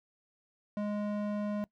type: tone with band-pass filter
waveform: square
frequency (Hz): 207.7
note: G#3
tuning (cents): 0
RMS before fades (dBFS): -34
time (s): 0.77-1.64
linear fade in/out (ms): 0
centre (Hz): 420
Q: 1.1
effects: noise-tail reverb RT60 0.1 s tail -22 dB re dry

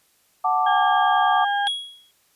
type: chord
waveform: sine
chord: D major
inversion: first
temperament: equal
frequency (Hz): 740 / 880 / 1174.7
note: F#5 / A5 / D6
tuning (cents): 0 / 0 / 0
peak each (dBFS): -21 / -23 / -22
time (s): 0.44-1.45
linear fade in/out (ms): 10
type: harmonic tone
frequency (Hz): 810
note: G#5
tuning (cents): -43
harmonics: 1 / 2 / 4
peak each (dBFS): -21 / -25 / -32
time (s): 0.66-1.68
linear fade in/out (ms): 10
type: tone with exponential decay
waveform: triangle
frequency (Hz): 3322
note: G#7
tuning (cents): 0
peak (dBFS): -17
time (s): 1.67-2.11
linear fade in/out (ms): 0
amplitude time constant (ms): 94
effects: white hiss -62 dBFS RMS until 2.35 s + resampled to 32000 Hz

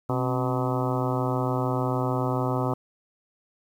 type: harmonic tone with a mistuned harmonic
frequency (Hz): 126.7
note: B2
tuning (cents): +45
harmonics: 1 / 2 / 3 / 4 / 5 / 6 / 7 / 8 / 9 / 10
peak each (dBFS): -27 / -30 / -32 / -33 / -34 / -35 / -35 / -36 / -37 / -37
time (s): 0.09-2.74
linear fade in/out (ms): 5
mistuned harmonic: 2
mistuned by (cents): +73
effects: 9-bit

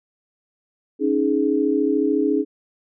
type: chord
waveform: sine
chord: C# suspended second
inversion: none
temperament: equal with one note detuned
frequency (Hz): 277.2 / 311.1 / 418.9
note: C#4 / D#4 / G#4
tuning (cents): 0 / 0 / +15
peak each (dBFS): -21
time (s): 0.99-2.45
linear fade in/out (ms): 50
effects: none

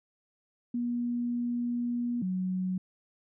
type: tone pair in turn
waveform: sine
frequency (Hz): 240.5 / 185.14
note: B3 / F#3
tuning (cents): -46 / +1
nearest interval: perfect fourth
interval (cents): 453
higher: first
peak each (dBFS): -28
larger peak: neither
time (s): 0.74-2.22 / 2.22-2.78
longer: first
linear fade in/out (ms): 5
effects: none

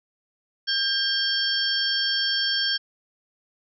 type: tone cluster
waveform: sine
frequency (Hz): 1598 / 3225 / 4529 / 5350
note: G6 / G7 / C#8 / E8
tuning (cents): +33 / +48 / +36 / +25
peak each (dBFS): -27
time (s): 0.67-2.78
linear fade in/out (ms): 20
effects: none

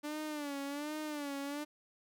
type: tone with vibrato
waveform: sawtooth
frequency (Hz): 292.6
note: D4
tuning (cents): -6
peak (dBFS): -34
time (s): 0.03-1.65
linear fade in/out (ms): 20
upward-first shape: sine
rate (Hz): 1.3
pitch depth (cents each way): 88
effects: none

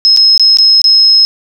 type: tone with dropouts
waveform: sine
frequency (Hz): 5160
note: E8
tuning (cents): -38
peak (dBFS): -3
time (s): 0.05-1.25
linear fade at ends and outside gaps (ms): 0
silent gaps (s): 0.164-0.172 / 0.377-0.396 / 0.571-0.586 / 0.817-0.842
effects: none

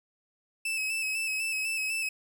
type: tone with vibrato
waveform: 40% pulse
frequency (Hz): 2600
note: E7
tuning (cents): -24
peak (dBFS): -28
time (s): 0.65-2.09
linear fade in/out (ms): 5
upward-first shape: square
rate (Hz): 4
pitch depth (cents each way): 30
effects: none

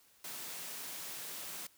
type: high-pass noise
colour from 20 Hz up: white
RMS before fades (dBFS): -44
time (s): 0.24-1.67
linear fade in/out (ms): 5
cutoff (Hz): 120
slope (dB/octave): 96
effects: white hiss -66 dBFS RMS until 1.77 s

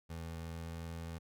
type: tone with pitch glide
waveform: 25% pulse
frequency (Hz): 82.41 to 82.94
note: E2 to E2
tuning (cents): 0 to +11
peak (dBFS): -38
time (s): 0.09-1.19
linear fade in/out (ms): 20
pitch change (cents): +11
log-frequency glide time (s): 0.37-0.8
effects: none

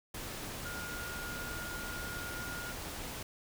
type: tone in noise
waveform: sine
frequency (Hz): 1423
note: F6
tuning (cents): +32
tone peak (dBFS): -42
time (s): 0.65-2.72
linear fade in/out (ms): 5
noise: pink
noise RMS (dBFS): -42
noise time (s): 0.14-3.23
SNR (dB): -3
effects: none

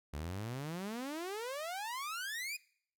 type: exponential sweep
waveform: sawtooth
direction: up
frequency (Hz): 69.3 to 2511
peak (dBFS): -35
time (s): 0.13-2.57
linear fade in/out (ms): 10
effects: noise-tail reverb RT60 0.6 s tail -22 dB re dry

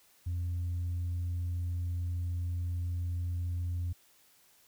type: tone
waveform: sine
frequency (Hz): 87.31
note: F2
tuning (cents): 0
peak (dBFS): -29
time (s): 0.26-3.93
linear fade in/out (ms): 10
effects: tanh soft clip ceiling -29 dBFS + white hiss -64 dBFS RMS until 4.67 s

